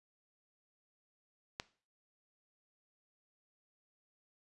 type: click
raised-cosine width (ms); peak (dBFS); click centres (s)
0.2; -20; 1.599
effects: noise-tail reverb RT60 0.4 s tail -18 dB re dry + resampled to 24000 Hz